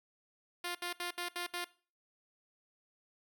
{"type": "tone bursts", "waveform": "5% pulse", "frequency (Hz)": 351.3, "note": "F4", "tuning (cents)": 10, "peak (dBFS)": -25, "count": 6, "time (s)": [0.64, 1.645], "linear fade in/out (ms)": 5, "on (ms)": 110, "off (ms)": 69, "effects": ["noise-tail reverb RT60 0.4 s tail -20 dB re dry"]}